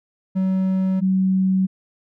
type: tone pair in turn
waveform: triangle / sine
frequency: 188.8 / 188.8 Hz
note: F#3 / F#3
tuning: +35 / +35 cents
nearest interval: unison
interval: 0 cents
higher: neither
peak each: -15 dBFS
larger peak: neither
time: 0.35-1.01 / 1.01-1.67 s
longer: neither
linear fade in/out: 20 ms
effects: none